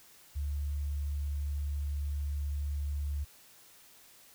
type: tone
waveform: sine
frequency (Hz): 72.1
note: D2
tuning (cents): -31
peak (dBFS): -31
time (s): 0.35-3.25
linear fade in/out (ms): 20
effects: white hiss -58 dBFS RMS until 4.34 s